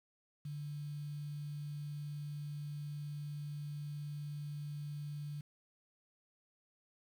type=tone with quantisation; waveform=sine; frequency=146.83 Hz; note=D3; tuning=in tune; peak=-40 dBFS; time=0.45-5.41 s; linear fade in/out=5 ms; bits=10; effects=none